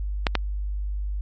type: clicks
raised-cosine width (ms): 0.3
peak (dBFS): -4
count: 2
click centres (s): 0.268 / 0.353
effects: added 50 Hz sine -25 dBFS peak until 1.21 s + MP3 32 kbps